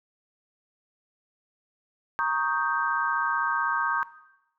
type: chord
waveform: sine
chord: Eb dominant seventh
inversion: second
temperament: equal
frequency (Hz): 932.3 / 1108.7 / 1244.5 / 1568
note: Bb5 / Db6 / Eb6 / G6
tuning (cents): 0 / 0 / 0 / 0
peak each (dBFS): -29 / -29 / -30 / -28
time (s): 2.19-4.03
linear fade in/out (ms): 0
effects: noise-tail reverb RT60 0.9 s tail -17 dB re dry